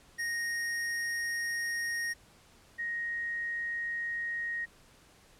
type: tone pair in turn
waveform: square / sine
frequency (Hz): 1864.7 / 1873.2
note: A#6 / A#6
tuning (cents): 0 / +8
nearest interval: unison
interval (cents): 8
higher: second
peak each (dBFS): -32 / -32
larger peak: neither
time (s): 0.18-2.14 / 2.78-4.66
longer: first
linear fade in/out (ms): 20
effects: pink hiss -60 dBFS RMS until 5.39 s + low-pass 11000 Hz 12 dB/octave